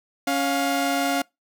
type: tone pair together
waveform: sawtooth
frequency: 277.2 / 706 Hz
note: C#4 / F5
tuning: 0 / +19 cents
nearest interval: octave + major third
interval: 1619 cents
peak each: -20 dBFS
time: 0.27-1.22 s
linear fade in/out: 5 ms
effects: noise-tail reverb RT60 0.2 s tail -25 dB re dry